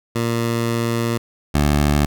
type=tone pair in turn; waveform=15% pulse; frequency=116.54 / 73.18 Hz; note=A#2 / D2; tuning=0 / -6 cents; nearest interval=minor sixth; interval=806 cents; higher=first; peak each=-12 / -8 dBFS; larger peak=second; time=0.15-1.18 / 1.54-2.06 s; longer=first; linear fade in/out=10 ms; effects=none